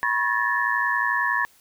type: tone cluster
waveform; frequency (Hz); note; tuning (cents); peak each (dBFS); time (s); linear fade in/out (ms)
sine; 975 / 1089 / 1720 / 1831; B5 / C#6 / A6 / A#6; -23 / -31 / -40 / -32; -27 / -27 / -23 / -28; 0.03-1.45; 0
effects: white hiss -57 dBFS RMS until 1.6 s